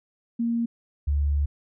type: tone pair in turn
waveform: sine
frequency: 233.1 / 72.08 Hz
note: A#3 / D2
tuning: 0 / -32 cents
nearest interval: octave + minor sixth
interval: 2032 cents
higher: first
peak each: -22 / -20 dBFS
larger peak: second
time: 0.39-0.66 / 1.07-1.46 s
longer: second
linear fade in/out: 10 ms
effects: none